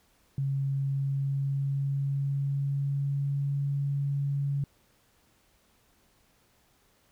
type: tone with pitch glide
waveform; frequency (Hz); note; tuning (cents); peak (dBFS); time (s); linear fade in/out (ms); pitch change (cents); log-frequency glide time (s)
sine; 137.3 to 140.59; C#3 to C#3; -16 to +25; -26; 0.38-4.64; 2; +41; 0.69-3.56
effects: pink hiss -66 dBFS RMS until 7.11 s